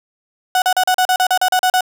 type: tone bursts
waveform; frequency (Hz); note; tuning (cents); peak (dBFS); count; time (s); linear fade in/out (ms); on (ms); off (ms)
35% pulse; 739; F#5; -2; -10; 12; 0.55-1.808; 2; 70; 38
effects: none